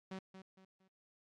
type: tone with echo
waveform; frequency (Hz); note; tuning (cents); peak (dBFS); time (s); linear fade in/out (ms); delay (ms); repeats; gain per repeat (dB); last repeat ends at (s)
sawtooth; 189.5; F#3; +42; -39; 0.11-0.19; 5; 230; 3; -9; 0.88
effects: low-pass 5000 Hz 12 dB/octave + AAC 32 kbps